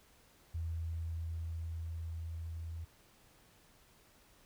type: tone with level ramp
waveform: sine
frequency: 82.3 Hz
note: E2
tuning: 2 cents flat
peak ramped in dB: -35 to -40 dBFS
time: 0.54-2.85 s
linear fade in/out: 10 ms
effects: pink hiss -65 dBFS RMS until 4.45 s